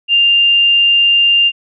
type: tone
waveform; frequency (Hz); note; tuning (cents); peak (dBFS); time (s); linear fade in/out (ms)
sine; 2796; F7; +1; -7; 0.08-1.52; 50
effects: none